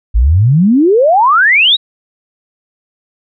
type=exponential sweep; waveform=sine; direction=up; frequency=50.3 to 3951 Hz; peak=-5 dBFS; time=0.14-1.77 s; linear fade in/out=20 ms; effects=none